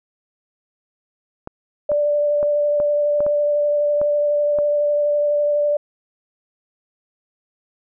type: clicks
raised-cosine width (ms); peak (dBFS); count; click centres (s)
1; -16; 8; 1.474 / 1.917 / 2.429 / 2.801 / 3.205 / 3.265 / 4.015 / 4.587
type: tone with vibrato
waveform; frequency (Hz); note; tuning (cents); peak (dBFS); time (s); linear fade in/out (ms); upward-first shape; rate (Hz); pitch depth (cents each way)
sine; 587.3; D5; 0; -15; 1.89-5.77; 5; sine; 12; 11
effects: none